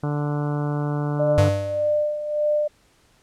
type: harmonic tone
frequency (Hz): 146.83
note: D3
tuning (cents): 0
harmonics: 1 / 2 / 3 / 4 / 5 / 6 / 7 / 8 / 9 / 10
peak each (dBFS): -23 / -29 / -33 / -35 / -37 / -39 / -40 / -41 / -42 / -43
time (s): 0.03-1.49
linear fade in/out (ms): 5
type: tone with tremolo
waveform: sine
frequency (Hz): 598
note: D5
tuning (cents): +31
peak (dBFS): -17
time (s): 1.19-2.68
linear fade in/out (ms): 10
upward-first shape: sine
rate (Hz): 1.7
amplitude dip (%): 65
type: tone with exponential decay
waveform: square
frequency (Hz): 98.9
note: G2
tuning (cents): +16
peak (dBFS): -14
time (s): 1.38-2.03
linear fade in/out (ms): 0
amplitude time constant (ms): 140
effects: pink hiss -59 dBFS RMS until 3.22 s + low-pass 10000 Hz 12 dB/octave